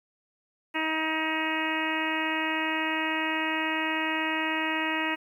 harmonic tone, 316.4 Hz, D#4, 29 cents sharp, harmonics 1 / 2 / 3 / 4 / 5 / 6 / 7 / 8 / 9, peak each -32 / -38 / -33 / -38 / -38 / -32 / -37 / -34 / -37 dBFS, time 0.74-5.16 s, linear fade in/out 20 ms, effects 10-bit

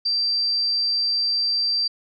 sine tone, 4695 Hz, D8, 1 cent flat, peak -19 dBFS, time 0.05-1.88 s, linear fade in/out 10 ms, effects none

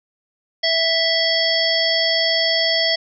harmonic tone with a mistuned harmonic, 659.3 Hz, E5, in tune, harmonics 1 / 3 / 5 / 7 / 8, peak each -22 / -22 / -22 / -22 / -22 dBFS, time 0.63-2.96 s, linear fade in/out 10 ms, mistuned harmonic 7, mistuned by -23 cents, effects none

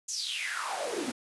pink noise with high-pass filter sweep, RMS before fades -34 dBFS, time 0.08-1.12 s, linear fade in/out 10 ms, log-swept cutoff 6800 to 230 Hz, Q 7.3, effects resampled to 24000 Hz

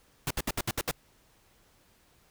pink noise bursts, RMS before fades -30 dBFS, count 7, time 0.27-0.912 s, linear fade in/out 2 ms, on 36 ms, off 65 ms, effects pink hiss -64 dBFS RMS until 2.3 s

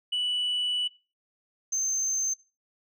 sine tone pair in turn, 2960 / 6272 Hz, F#7 / G8, 0 / 0 cents, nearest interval octave + minor second, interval 1300 cents, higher second, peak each -23 dBFS, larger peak neither, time 0.12-0.88 / 1.72-2.34 s, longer first, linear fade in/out 10 ms, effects noise-tail reverb RT60 0.3 s tail -20 dB re dry + tanh soft clip ceiling -23 dBFS

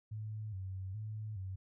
sine tone with vibrato, 101 Hz, G#2, 48 cents flat, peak -39 dBFS, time 0.11-1.56 s, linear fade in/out 10 ms, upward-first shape square, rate 1.2 Hz, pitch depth 110 cents each way, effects none

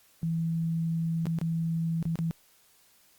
sine tone with dropouts, 164.5 Hz, E3, 3 cents flat, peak -26 dBFS, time 0.23-2.31 s, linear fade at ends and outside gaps 0 ms, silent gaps 1.256-1.268 / 1.387-1.414 / 2.027-2.054 / 2.156-2.189 s, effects white hiss -62 dBFS RMS until 3.18 s + Opus 48 kbps

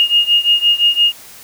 sine beating tone pair, 2846 / 2851.8 Hz, F7 / F7, +32 / +36 cents, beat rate 5.8 Hz, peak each -12 / -14 dBFS, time 0-1.12 s, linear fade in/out 0 ms, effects white hiss -38 dBFS RMS until 1.43 s

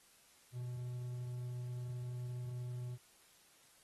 triangle tone, 123.3 Hz, B2, 2 cents flat, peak -38 dBFS, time 0.52-2.98 s, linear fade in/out 50 ms, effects white hiss -66 dBFS RMS until 3.83 s + AAC 32 kbps

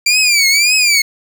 20% pulse tone with vibrato, 2349 Hz, D7, in tune, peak -4 dBFS, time 0.06-1.02 s, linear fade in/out 5 ms, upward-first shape triangle, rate 1.8 Hz, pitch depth 160 cents each way, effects 7-bit

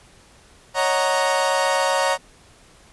30% pulse chord, D# minor seventh, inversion third, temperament equal, 554.4 / 622.3 / 740 / 932.3 Hz, C#5 / D#5 / F#5 / A#5, 0 / 0 / 0 / 0 cents, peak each -19 / -24 / -23 / -20 dBFS, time 0.74-2.18 s, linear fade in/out 50 ms, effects pink hiss -51 dBFS RMS until 2.92 s + resampled to 24000 Hz

